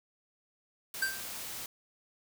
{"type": "noise", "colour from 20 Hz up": "white", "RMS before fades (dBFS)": -41, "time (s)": [0.94, 1.66], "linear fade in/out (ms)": 2}
{"type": "tone with exponential decay", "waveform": "square", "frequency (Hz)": 1568, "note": "G6", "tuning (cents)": 0, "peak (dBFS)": -26, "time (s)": [1.02, 1.29], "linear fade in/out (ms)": 5, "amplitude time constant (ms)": 57}
{"effects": []}